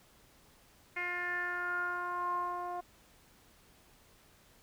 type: tone with low-pass filter sweep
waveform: 10% pulse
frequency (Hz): 354.3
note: F4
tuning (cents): +25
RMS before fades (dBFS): -36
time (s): 0.96-2.81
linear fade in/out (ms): 10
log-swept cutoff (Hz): 2200 to 830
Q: 6.8
effects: pink hiss -63 dBFS RMS until 4.62 s